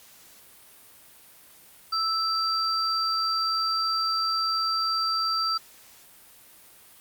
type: tone pair together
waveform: sine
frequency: 1318.5 / 4699 Hz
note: E6 / D8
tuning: 0 / 0 cents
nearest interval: octave + minor seventh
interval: 2200 cents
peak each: -26 / -26 dBFS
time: 1.92-5.58 s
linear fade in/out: 10 ms
effects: white hiss -52 dBFS RMS until 7 s + Opus 48 kbps